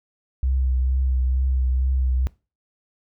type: tone with vibrato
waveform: sine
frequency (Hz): 64.5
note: C2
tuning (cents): -24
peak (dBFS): -18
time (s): 0.43-2.27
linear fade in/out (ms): 0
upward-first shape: triangle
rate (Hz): 2.2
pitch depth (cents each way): 33
effects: noise-tail reverb RT60 0.3 s tail -21 dB re dry